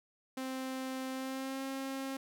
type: tone with pitch glide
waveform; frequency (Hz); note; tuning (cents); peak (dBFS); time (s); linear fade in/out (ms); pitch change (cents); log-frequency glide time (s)
sawtooth; 261.6 to 268.8; C4 to C4; 0 to +47; -33; 0.37-2.17; 5; +47; 1.11-1.63
effects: none